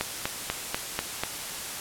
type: click train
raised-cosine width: 0.3 ms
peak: -10 dBFS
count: 6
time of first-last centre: 0.01-1.235 s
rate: 4.08 Hz
effects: white hiss -35 dBFS RMS until 1.8 s + low-pass 12000 Hz 12 dB/octave